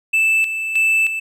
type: tone with tremolo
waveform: triangle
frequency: 2639 Hz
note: E7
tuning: 1 cent sharp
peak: -11 dBFS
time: 0.13-1.2 s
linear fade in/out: 10 ms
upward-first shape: square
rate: 1.6 Hz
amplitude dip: 60%
effects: none